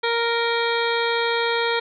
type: harmonic tone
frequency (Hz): 466.2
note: A#4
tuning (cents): 0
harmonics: 1 / 2 / 3 / 4 / 5 / 7 / 8 / 9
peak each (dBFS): -23 / -26 / -28 / -29 / -30 / -31 / -32 / -33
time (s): 0.03-1.8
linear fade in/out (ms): 10
effects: none